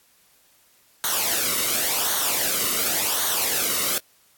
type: noise with flanger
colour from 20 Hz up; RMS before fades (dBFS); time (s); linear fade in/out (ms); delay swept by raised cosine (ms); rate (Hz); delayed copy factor
white; -23; 1.04-3.98; 0; 0.39 to 1.22; 0.91; -0.65
effects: white hiss -59 dBFS RMS until 4.37 s + AAC 64 kbps